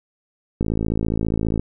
click train, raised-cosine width 3 ms, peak -9 dBFS, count 55, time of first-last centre 0.61-1.595 s, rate 54.8 Hz, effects none

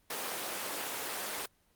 pink high-pass noise, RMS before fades -37 dBFS, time 0.1-1.46 s, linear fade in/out 5 ms, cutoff 460 Hz, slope 12 dB/octave, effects pink hiss -70 dBFS RMS until 1.75 s + Opus 24 kbps

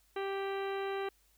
harmonic tone, 392 Hz, G4, in tune, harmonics 1 / 2 / 3 / 4 / 5 / 6 / 7 / 8 / 10, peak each -35 / -41 / -45 / -47 / -49 / -51 / -52 / -53 / -55 dBFS, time 0.16-1.09 s, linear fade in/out 5 ms, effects added 51 Hz sine -70 dBFS peak until 1.37 s + white hiss -70 dBFS RMS until 1.37 s

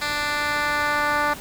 10% pulse tone with band-pass filter sweep, 294.4 Hz, D4, 4 cents sharp, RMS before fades -23 dBFS, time 0.01-1.34 s, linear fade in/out 10 ms, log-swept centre 3100 to 1200 Hz, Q 0.96, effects pink hiss -38 dBFS RMS until 1.4 s

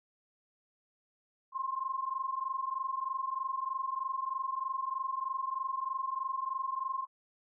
sine tone pair together, 1046.5 / 1069.7 Hz, C6 / C6, 0 / +38 cents, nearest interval unison, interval 38 cents, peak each -36 / -35 dBFS, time 1.52-7.07 s, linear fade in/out 50 ms, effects none

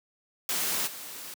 white noise with level steps, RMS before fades -29 / -41 dBFS, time 0.49-1.34 s, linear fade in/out 2 ms, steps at 0.86 s, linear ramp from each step 20 ms, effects high-pass 150 Hz 12 dB/octave

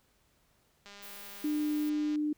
click train, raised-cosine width 0.2 ms, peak -33 dBFS, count 263, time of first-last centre 0.86-2.157 s, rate 202 Hz
violet noise, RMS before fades -48 dBFS, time 1.02-1.9 s, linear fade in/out 10 ms
sine tone, 300 Hz, D4, 37 cents sharp, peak -28 dBFS, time 1.44-2.33 s, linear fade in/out 5 ms
effects pink hiss -70 dBFS RMS until 2.37 s

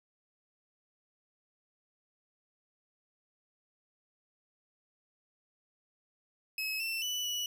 30% pulse tone with pitch steps, 2570 / 2682 / 2974 / 2944 Hz, E7 / E7 / F#7 / F#7, -45 / +29 / +8 / -9 cents, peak -30 dBFS, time 6.58-7.46 s, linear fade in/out 2 ms, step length 220 ms, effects none

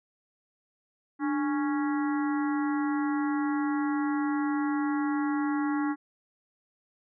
harmonic tone with a mistuned harmonic, 277.2 Hz, C#4, in tune, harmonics 1 / 3 / 4 / 5 / 6 / 7, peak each -26 / -36 / -38 / -40 / -42 / -43 dBFS, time 1.19-5.96 s, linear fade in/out 50 ms, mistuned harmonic 1, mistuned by +110 cents, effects none

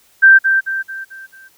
sine tone with echo, 1568 Hz, G6, in tune, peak -3 dBFS, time 0.22-0.39 s, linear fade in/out 20 ms, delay 220 ms, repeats 5, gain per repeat -7 dB, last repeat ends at 1.49 s, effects white hiss -53 dBFS RMS until 1.57 s

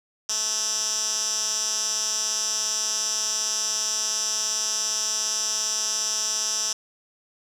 10% pulse tone with band-pass filter, 217.3 Hz, A3, 21 cents flat, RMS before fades -26 dBFS, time 0.29-6.73 s, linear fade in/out 5 ms, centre 6100 Hz, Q 7.8, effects none

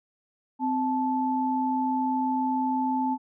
sine tone pair together, 259 / 873 Hz, C4 / A5, -17 / -14 cents, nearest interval octave + major sixth, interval 2103 cents, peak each -26 dBFS, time 0.59-3.18 s, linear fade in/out 50 ms, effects none

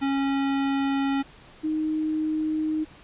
square / sine tone pair in turn, 274.7 / 311 Hz, C#4 / D#4, -16 / -1 cents, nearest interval major second, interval 215 cents, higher second, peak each -23 dBFS, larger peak neither, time 0.01-1.23 / 1.63-2.85 s, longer neither, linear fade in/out 20 ms, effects pink hiss -50 dBFS RMS until 3.03 s + resampled to 8000 Hz

